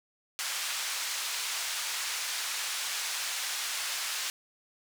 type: band-pass noise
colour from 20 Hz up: white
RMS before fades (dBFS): -34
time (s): 0.39-4.3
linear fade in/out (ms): 0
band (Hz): 1100 to 7100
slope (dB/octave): 12
effects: none